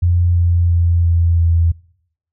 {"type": "tone with pitch steps", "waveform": "sine", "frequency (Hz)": [87.31, 86.41, 85.51, 84.63, 83.75], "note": ["F2", "F2", "F2", "E2", "E2"], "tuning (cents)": [0, -18, -36, 46, 28], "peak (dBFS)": -10, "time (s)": [0.02, 1.72], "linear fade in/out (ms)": 10, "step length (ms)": 340, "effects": ["noise-tail reverb RT60 0.7 s tail -24 dB re dry"]}